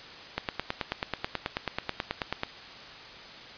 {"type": "click train", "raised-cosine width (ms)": 0.3, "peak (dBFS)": -12, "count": 20, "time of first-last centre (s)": [0.38, 2.434], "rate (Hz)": 9.25, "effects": ["white hiss -45 dBFS RMS until 3.57 s", "resampled to 11025 Hz"]}